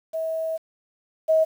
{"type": "tone pair in turn", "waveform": "sine", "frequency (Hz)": [645, 637.2], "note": ["E5", "D#5"], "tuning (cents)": [-38, 41], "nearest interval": "unison", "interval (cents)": 21, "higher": "first", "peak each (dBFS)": [-24, -15], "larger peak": "second", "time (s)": [[0.13, 0.58], [1.28, 1.45]], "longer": "first", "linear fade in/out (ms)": 20, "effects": ["8-bit"]}